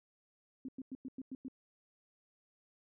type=tone bursts; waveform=sine; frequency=262.1 Hz; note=C4; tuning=3 cents sharp; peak=-40 dBFS; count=7; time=0.65-1.483 s; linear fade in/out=2 ms; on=35 ms; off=98 ms; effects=none